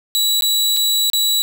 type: tone with dropouts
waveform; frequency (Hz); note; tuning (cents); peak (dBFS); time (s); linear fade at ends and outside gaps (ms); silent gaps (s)
sawtooth; 3917; B7; -15; -11; 0.15-1.42; 0; 0.409-0.422 / 0.765-0.77 / 1.1-1.133
effects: none